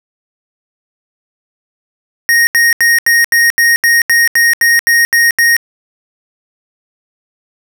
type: tone bursts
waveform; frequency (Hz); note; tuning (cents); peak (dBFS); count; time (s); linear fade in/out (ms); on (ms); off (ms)
square; 1864.7; A#6; 0; -7; 13; 2.29-5.566; 0; 180; 78
effects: none